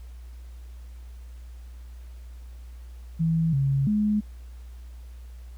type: tone with pitch steps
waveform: sine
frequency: 163.3 / 137.1 / 210.4 Hz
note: E3 / C#3 / G#3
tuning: -16 / -19 / +23 cents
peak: -20 dBFS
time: 3.19-4.21 s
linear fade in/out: 20 ms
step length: 340 ms
effects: added 60 Hz sine -39 dBFS peak until 5.57 s + pink hiss -60 dBFS RMS until 5.57 s